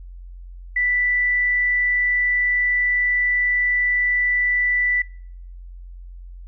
sine tone, 1975.5 Hz, B6, in tune, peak -17 dBFS, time 0.76-5.02 s, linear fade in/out 5 ms, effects noise-tail reverb RT60 0.6 s tail -24 dB re dry + added 44 Hz sine -35 dBFS peak until 6.47 s

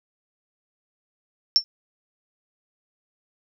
sine tone with exponential decay, 5410 Hz, E8, 44 cents sharp, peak -8 dBFS, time 1.56-1.64 s, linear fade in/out 0 ms, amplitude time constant 17 ms, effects none

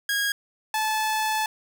sawtooth tone pair in turn, 1639 / 868.2 Hz, G#6 / A5, -23 / -23 cents, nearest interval major seventh, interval 1100 cents, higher first, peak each -19 dBFS, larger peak neither, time 0.09-0.32 / 0.74-1.46 s, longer second, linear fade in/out 2 ms, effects none

